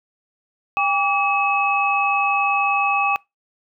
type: tone cluster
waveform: sine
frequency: 803 / 1154 / 2573 Hz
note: G5 / D6 / E7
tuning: +41 / -31 / -43 cents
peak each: -21 dBFS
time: 0.77-3.16 s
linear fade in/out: 0 ms
effects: noise-tail reverb RT60 0.2 s tail -24 dB re dry